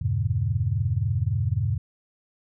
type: chord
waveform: sine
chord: E diminished seventh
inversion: none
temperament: just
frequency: 82.41 / 98.89 / 118.67 / 142.4 Hz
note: E2 / G2 / Bb2 / Db3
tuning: 0 / +16 / +31 / +47 cents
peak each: -30 / -25 / -26 / -30 dBFS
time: 0.01-1.78 s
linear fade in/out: 10 ms
effects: none